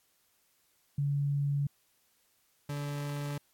sine / 40% pulse tone pair in turn, 142.2 / 144.52 Hz, C#3 / D3, +45 / -27 cents, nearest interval unison, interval 28 cents, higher second, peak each -27 / -33 dBFS, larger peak first, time 0.98-1.67 / 2.69-3.38 s, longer neither, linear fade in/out 5 ms, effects white hiss -71 dBFS RMS until 3.53 s + AAC 64 kbps

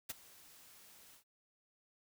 white noise with ADSR envelope, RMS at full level -39 dBFS, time 0.09-1.24 s, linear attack 11 ms, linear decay 22 ms, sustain -21 dB, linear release 96 ms, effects none

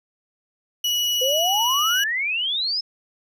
35% pulse tone, 2928 Hz, F#7, 19 cents flat, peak -18 dBFS, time 0.84-2.04 s, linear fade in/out 5 ms
sine exponential sweep, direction up, 493.9 to 5274 Hz, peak -21 dBFS, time 1.21-2.81 s, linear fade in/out 10 ms
effects none

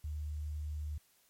sine tone with quantisation, 75.4 Hz, D2, 46 cents sharp, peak -36 dBFS, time 0.04-0.98 s, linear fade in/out 5 ms, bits 11, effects white hiss -69 dBFS RMS until 1.29 s + MP3 64 kbps

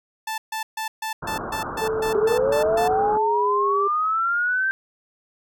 sawtooth tone bursts, 880 Hz, A5, in tune, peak -22 dBFS, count 11, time 0.27-2.88 s, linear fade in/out 5 ms, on 110 ms, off 140 ms
white low-pass noise, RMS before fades -31 dBFS, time 1.22-3.18 s, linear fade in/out 10 ms, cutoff 1500 Hz, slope 96 dB/octave
sine tone with pitch glide, 440 to 403.5 Hz, A4 to G#4, 0 to -50 cents, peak -22 dBFS, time 1.81-3.88 s, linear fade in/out 10 ms, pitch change -150 cents, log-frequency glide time 2.82-3.69 s
sine linear sweep, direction up, 393.3 to 1574 Hz, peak -19 dBFS, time 2.15-4.71 s, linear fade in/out 0 ms
effects none

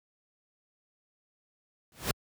pink noise with exponential growth, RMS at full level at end -25 dBFS, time 1.92-2.11 s, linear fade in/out 1 ms, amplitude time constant 41 ms, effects high-pass 60 Hz 12 dB/octave

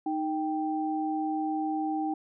sine tone pair together, 311.1 / 784 Hz, D#4 / G5, 0 / 0 cents, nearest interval octave + major third, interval 1600 cents, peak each -29 / -31 dBFS, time 0.06-2.14 s, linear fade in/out 5 ms, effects none

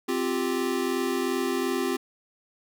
square chord, C suspended fourth, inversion none, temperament equal, 261.6 / 349.2 / 392 Hz, C4 / F4 / G4, 0 / 0 / 0 cents, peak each -30 dBFS, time 0.08-1.97 s, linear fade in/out 10 ms, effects none

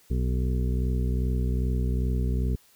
harmonic tone, 62.5 Hz, B1, 21 cents sharp, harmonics 1 / 2 / 3 / 4 / 6 / 7, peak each -24 / -30 / -34 / -36 / -40 / -41 dBFS, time 0.1-2.56 s, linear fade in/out 10 ms, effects white hiss -59 dBFS RMS until 2.75 s

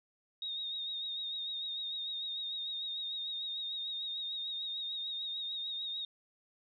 sine tone with vibrato, 3729 Hz, A#7, in tune, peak -36 dBFS, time 0.42-6.05 s, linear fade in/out 2 ms, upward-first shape sine, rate 6.7 Hz, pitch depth 42 cents each way, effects none

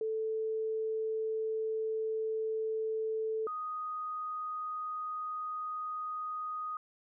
sine tone pair in turn, 440 / 1244.5 Hz, A4 / D#6, 0 / 0 cents, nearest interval octave + tritone, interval 1800 cents, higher second, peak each -31 / -35 dBFS, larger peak first, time 0.01-3.47 / 3.47-6.77 s, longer first, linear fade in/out 2 ms, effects none

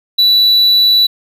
triangle tone, 3951 Hz, B7, in tune, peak -5 dBFS, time 0.18-1.07 s, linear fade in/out 10 ms, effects none

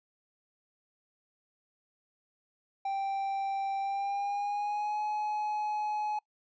triangle tone with pitch glide, 784 to 845.1 Hz, G5 to G#5, 0 to +30 cents, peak -28 dBFS, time 2.85-6.19 s, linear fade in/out 5 ms, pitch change +130 cents, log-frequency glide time 3.8-5.01 s, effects noise-tail reverb RT60 0.1 s tail -25 dB re dry + resampled to 16000 Hz

